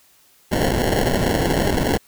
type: noise with sample-and-hold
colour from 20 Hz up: white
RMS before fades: -19 dBFS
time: 0.51-1.98 s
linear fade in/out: 20 ms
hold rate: 1225 Hz
effects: white hiss -55 dBFS RMS until 2.07 s